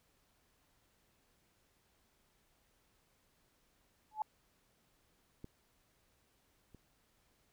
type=tone with exponential growth; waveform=sine; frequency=861 Hz; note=A5; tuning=38 cents flat; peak=-29 dBFS; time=4.11-4.22 s; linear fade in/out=2 ms; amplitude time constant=23 ms
type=clicks; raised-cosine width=3 ms; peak=-34 / -43 dBFS; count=2; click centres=5.444 / 6.747 s
effects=pink hiss -74 dBFS RMS until 7.52 s